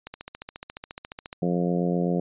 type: click train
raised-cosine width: 0.2 ms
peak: -18 dBFS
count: 19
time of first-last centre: 0.07-1.329 s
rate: 14.3 Hz
type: harmonic tone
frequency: 87.8 Hz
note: F2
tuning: 10 cents sharp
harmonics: 2 / 3 / 4 / 5 / 6 / 7 / 8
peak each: -24 / -31 / -31 / -31 / -32 / -37 / -36 dBFS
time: 1.42-2.2 s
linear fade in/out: 5 ms
effects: resampled to 8000 Hz